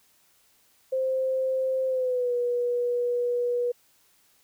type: tone with pitch glide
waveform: sine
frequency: 523.3 to 485.4 Hz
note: C5 to B4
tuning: 0 to -30 cents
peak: -23 dBFS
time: 0.92-3.72 s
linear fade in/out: 10 ms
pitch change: -130 cents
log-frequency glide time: 1.87-2.34 s
effects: white hiss -63 dBFS RMS until 4.43 s